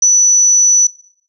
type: tone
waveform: sine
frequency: 5950 Hz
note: F#8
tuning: 9 cents sharp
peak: -6 dBFS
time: 0.02-0.87 s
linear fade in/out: 5 ms
effects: noise-tail reverb RT60 0.6 s tail -17 dB re dry